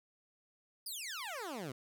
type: exponential sweep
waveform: 15% pulse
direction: down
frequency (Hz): 5090 to 120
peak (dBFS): -34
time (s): 0.86-1.72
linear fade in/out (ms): 5
effects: none